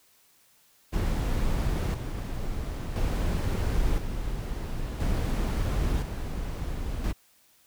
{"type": "noise with tremolo", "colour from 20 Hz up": "brown", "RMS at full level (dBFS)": -26, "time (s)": [0.92, 7.13], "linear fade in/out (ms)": 20, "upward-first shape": "square", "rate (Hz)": 0.49, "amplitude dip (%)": 50, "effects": ["white hiss -62 dBFS RMS until 7.66 s"]}